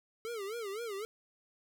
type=tone with vibrato; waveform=square; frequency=430.1 Hz; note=A4; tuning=39 cents flat; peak=-38 dBFS; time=0.25-1.05 s; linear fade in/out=0 ms; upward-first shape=sine; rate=3.9 Hz; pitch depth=180 cents each way; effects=none